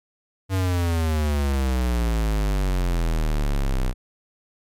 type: exponential sweep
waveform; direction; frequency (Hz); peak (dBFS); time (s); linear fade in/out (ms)
square; down; 96.7 to 30.87; -20; 0.49-3.94; 50
effects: MP3 96 kbps